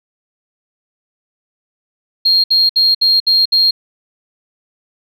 sine tone bursts, 4230 Hz, C8, 18 cents sharp, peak -7 dBFS, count 6, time 2.25-3.71 s, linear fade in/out 10 ms, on 190 ms, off 64 ms, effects tanh soft clip ceiling -4 dBFS

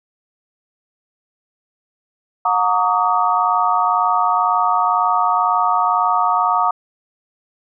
sine tone cluster, 723 / 918 / 1144 / 1246 Hz, F#5 / A#5 / D6 / D#6, -40 / -27 / -46 / +2 cents, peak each -19 dBFS, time 2.45-6.71 s, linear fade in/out 5 ms, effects none

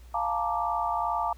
sine chord, Bb major seventh, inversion second, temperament equal with one note detuned, 698.5 / 869.9 / 932.3 / 1174.7 Hz, F5 / A5 / Bb5 / D6, 0 / -20 / 0 / 0 cents, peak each -31 dBFS, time 0.14-1.33 s, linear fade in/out 5 ms, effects added 60 Hz sine -46 dBFS peak until 1.37 s + pink hiss -60 dBFS RMS until 1.37 s

